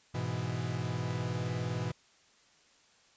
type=chord; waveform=45% pulse; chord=E major; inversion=first; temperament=equal; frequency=103.83 / 123.47 / 164.81 Hz; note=G#2 / B2 / E3; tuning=0 / 0 / 0 cents; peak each=-38 / -35 / -38 dBFS; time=0.14-1.92 s; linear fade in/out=10 ms; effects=white hiss -64 dBFS RMS until 3.16 s + resampled to 16000 Hz